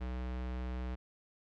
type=tone; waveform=square; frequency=62.5 Hz; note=B1; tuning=21 cents sharp; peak=-37 dBFS; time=0-0.96 s; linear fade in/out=20 ms; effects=low-pass 3000 Hz 12 dB/octave